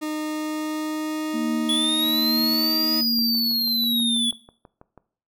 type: tone with pitch glide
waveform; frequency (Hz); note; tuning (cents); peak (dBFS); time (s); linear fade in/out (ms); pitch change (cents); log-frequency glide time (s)
40% pulse; 306.9 to 314.1; D#4 to D#4; -24 to +16; -25; 0.01-3.02; 20; +40; 0.2-2.64
type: tone with tremolo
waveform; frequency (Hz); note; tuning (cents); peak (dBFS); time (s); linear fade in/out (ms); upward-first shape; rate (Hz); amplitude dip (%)
sine; 233.1; A#3; 0; -22; 1.33-4.31; 20; triangle; 1.2; 65
type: linear two-way sweep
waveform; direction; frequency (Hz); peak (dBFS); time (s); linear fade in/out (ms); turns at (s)
square; up then down; 3378 to 4978 to 3378; -21; 1.69-4.31; 2; 3
type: click train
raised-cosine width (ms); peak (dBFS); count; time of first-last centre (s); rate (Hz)
1; -31; 19; 2.05-4.977; 6.15
effects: noise-tail reverb RT60 0.5 s tail -18 dB re dry